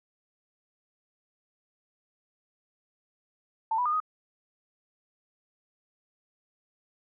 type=tone with pitch steps; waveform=sine; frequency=890 / 986 / 1216 / 1251 Hz; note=A5 / B5 / D#6 / D#6; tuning=+20 / -3 / -40 / +9 cents; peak=-24 dBFS; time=3.71-4.002 s; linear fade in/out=5 ms; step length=73 ms; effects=none